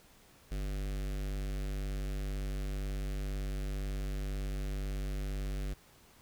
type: tone with notch filter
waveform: square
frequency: 49 Hz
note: G1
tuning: in tune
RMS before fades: -36 dBFS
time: 0.51-5.74 s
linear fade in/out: 10 ms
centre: 950 Hz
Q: 1.3
effects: pink hiss -61 dBFS RMS until 6.21 s